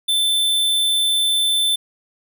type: tone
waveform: square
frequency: 3535 Hz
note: A7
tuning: 7 cents sharp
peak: -16 dBFS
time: 0.08-1.76 s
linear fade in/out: 10 ms
effects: none